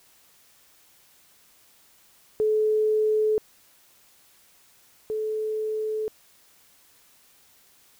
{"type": "tone pair in turn", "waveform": "sine", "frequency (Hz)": [430.6, 433.1], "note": ["A4", "A4"], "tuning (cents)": [-37, -27], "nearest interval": "unison", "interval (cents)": 10, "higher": "second", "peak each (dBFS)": [-19, -25], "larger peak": "first", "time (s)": [[2.4, 3.38], [5.1, 6.08]], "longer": "neither", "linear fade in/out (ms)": 0, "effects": ["white hiss -58 dBFS RMS until 7.99 s"]}